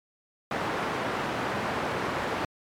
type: band-pass noise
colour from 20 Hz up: white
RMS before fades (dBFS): -30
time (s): 0.51-2.45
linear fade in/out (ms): 2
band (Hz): 100 to 1300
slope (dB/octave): 12
effects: MP3 96 kbps